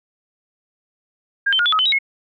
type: tone with pitch steps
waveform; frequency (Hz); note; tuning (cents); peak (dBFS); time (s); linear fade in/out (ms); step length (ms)
sine; 1613 / 3099 / 1428 / 3440 / 1270 / 3044 / 3830 / 2173; G6 / G7 / F6 / A7 / D#6 / F#7 / A#7 / C#7; +49 / -21 / +38 / -40 / +35 / +48 / +46 / -35; -14; 1.46-1.988; 10; 66
effects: none